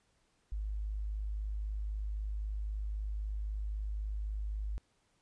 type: tone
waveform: sine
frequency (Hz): 51.91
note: G#1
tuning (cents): 0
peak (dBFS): -34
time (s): 0.52-4.78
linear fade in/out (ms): 0
effects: pink hiss -74 dBFS RMS until 5.21 s + resampled to 22050 Hz